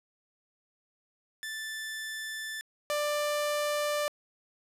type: tone pair in turn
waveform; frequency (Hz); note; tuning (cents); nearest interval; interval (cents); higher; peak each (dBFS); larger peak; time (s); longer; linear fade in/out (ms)
sawtooth; 1760 / 591.4; A6 / D5; 0 / +12; octave + perfect fifth; 1888; first; -32 / -24; second; 1.43-2.61 / 2.9-4.08; neither; 0
effects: resampled to 32000 Hz + 10-bit